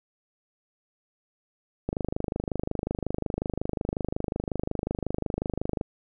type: click train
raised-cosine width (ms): 2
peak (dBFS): -14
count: 101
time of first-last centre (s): 1.89-5.812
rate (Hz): 25.5
effects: none